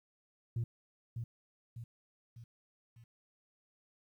sine tone with echo, 116.4 Hz, A#2, 2 cents flat, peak -30 dBFS, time 0.56-0.64 s, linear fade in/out 5 ms, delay 600 ms, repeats 4, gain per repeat -6 dB, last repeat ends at 3.04 s, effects tanh soft clip ceiling -30 dBFS + 12-bit

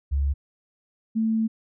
sine tone pair in turn, 70 / 222.2 Hz, C#2 / A3, +18 / +17 cents, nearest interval octave + minor sixth, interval 1999 cents, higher second, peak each -20 dBFS, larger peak neither, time 0.11-0.34 / 1.15-1.48 s, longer second, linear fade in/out 20 ms, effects none

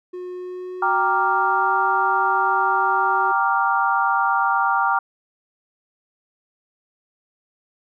triangle tone with pitch glide, 361.7 to 377.5 Hz, F#4 to F#4, -39 to +35 cents, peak -27 dBFS, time 0.13-3.32 s, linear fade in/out 10 ms, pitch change +74 cents, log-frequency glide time 0.33-1.75 s
sine chord, G minor seventh, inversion none, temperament equal, 784 / 932.3 / 1174.7 / 1396.9 Hz, G5 / Bb5 / D6 / F6, 0 / 0 / 0 / 0 cents, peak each -22 dBFS, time 0.82-4.99 s, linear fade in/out 5 ms
effects none

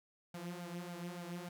sawtooth tone with flanger, 174.61 Hz, F3, in tune, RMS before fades -45 dBFS, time 0.34-1.49 s, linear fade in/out 5 ms, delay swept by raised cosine 1.3 to 5.4 ms, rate 3.5 Hz, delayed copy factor +0.65, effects none

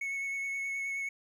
triangle tone with vibrato, 2204 Hz, C#7, 11 cents flat, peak -31 dBFS, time 0.01-1.09 s, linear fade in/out 5 ms, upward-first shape sine, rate 9.5 Hz, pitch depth 13 cents each way, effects 12-bit

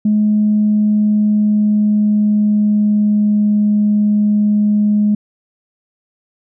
sine tone with pitch glide, 211.3 to 208.9 Hz, G#3 to G#3, +30 to +10 cents, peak -9 dBFS, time 0.05-5.15 s, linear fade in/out 5 ms, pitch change -20 cents, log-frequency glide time 0.22-3.57 s, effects tanh soft clip ceiling -5 dBFS

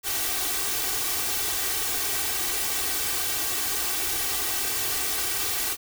white noise with comb filter, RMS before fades -27 dBFS, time 0.03-5.77 s, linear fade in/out 50 ms, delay 2.6 ms, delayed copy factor +0.9, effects none

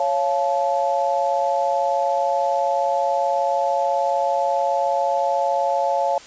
sine chord, Db augmented, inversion none, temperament just, 554.4 / 693 / 866.2 Hz, Db5 / F5 / A5, 0 / -14 / -27 cents, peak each -22 dBFS, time 0-6.18 s, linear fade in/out 2 ms, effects white hiss -42 dBFS RMS until 6.26 s + resampled to 16000 Hz

